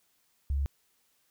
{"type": "tone", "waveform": "sine", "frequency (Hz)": 69.6, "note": "C#2", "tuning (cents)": 8, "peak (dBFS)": -26, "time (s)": [0.5, 0.66], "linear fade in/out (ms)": 0, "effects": ["white hiss -71 dBFS RMS until 1.3 s"]}